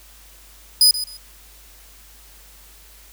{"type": "tone with echo", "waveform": "sawtooth", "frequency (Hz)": 4983, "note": "D#8", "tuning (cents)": 2, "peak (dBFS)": -7, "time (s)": [0.81, 0.91], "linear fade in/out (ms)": 2, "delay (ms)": 130, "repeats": 2, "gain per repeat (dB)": -13, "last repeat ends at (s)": 1.17, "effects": ["added 50 Hz sine -48 dBFS peak until 3.12 s", "white hiss -48 dBFS RMS until 3.12 s"]}